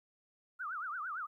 sine tone with vibrato, 1341 Hz, E6, 29 cents sharp, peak -37 dBFS, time 0.59-1.27 s, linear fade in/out 20 ms, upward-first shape triangle, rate 8.8 Hz, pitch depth 270 cents each way, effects 13-bit

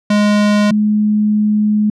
square / sine tone pair in turn, 207.7 / 211.1 Hz, G#3 / G#3, 0 / +29 cents, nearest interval unison, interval 29 cents, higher second, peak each -10 dBFS, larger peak neither, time 0.1-0.71 / 0.71-1.9 s, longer second, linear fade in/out 5 ms, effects low-pass 6000 Hz 12 dB/octave

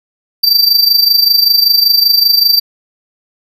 square tone with amplitude modulation, 4668 Hz, D8, 11 cents flat, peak -4 dBFS, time 0.43-2.6 s, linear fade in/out 10 ms, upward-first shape sine, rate 25.2 Hz, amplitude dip 70%, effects none

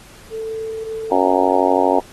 sine tone, 443.2 Hz, A4, 13 cents sharp, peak -23 dBFS, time 0.3-1.15 s, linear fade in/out 50 ms
harmonic tone, 92.5 Hz, F#2, in tune, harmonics 3 / 4 / 5 / 6 / 7 / 8 / 9 / 10, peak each -21 / -21 / -21 / -21 / -21 / -21 / -21 / -21 dBFS, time 1.11-2 s, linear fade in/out 10 ms
effects pink hiss -44 dBFS RMS until 2.12 s + AAC 32 kbps

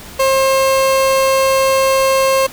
30% pulse tone, 534 Hz, C5, 35 cents sharp, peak -8 dBFS, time 0.19-2.47 s, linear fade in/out 10 ms, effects pink hiss -34 dBFS RMS until 2.52 s

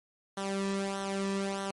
sawtooth tone with flanger, 196 Hz, G3, in tune, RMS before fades -33 dBFS, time 0.37-1.71 s, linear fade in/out 5 ms, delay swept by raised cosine 0.41 to 1.4 ms, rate 1.6 Hz, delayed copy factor -0.7, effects MP3 48 kbps

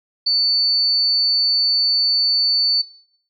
sine tone, 4500 Hz, C#8, 25 cents sharp, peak -14 dBFS, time 0.26-2.82 s, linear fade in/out 10 ms, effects noise-tail reverb RT60 0.7 s tail -22 dB re dry

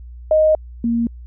sine tone pair in turn, 622.3 / 233.1 Hz, D#5 / A#3, 0 / 0 cents, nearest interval octave + perfect fourth, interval 1700 cents, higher first, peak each -10 / -15 dBFS, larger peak first, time 0.31-0.55 / 0.84-1.07 s, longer first, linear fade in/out 2 ms, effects added 60 Hz sine -33 dBFS peak until 1.26 s

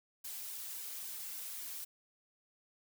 blue noise with flanger, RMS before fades -44 dBFS, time 0.24-1.85 s, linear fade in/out 10 ms, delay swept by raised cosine 1.5 to 4.8 ms, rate 3.6 Hz, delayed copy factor -0.95, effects none

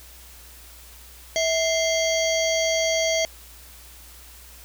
harmonic tone with a mistuned harmonic, 650 Hz, E5, 24 cents flat, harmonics 1 / 3 / 5 / 7 / 9 / 10, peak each -22 / -27 / -29 / -30 / -32 / -32 dBFS, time 1.36-3.25 s, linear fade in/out 0 ms, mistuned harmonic 3, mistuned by +120 cents, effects added 60 Hz sine -47 dBFS peak until 4.64 s + white hiss -47 dBFS RMS until 4.64 s

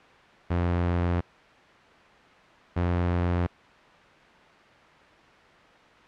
sawtooth tone pair in turn, 87.31 / 87.81 Hz, F2 / F2, 0 / +10 cents, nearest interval unison, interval 10 cents, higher second, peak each -19 dBFS, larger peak neither, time 0.5-1.21 / 2.76-3.47 s, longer neither, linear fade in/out 10 ms, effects white hiss -52 dBFS RMS until 6.07 s + low-pass 2000 Hz 12 dB/octave

